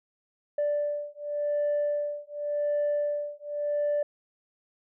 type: beating tone pair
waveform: sine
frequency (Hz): 586 / 586.89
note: D5 / D5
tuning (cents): -4 / -1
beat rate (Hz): 0.89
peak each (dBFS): -28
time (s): 0.58-4.03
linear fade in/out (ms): 5
effects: tanh soft clip ceiling -21 dBFS